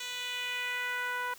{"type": "tone with band-pass filter sweep", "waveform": "10% pulse", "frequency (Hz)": 493.9, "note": "B4", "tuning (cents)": 0, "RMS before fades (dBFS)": -35, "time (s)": [0, 1.34], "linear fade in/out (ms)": 5, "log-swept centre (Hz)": [4600, 1100], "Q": 1.7, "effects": ["white hiss -53 dBFS RMS until 1.38 s"]}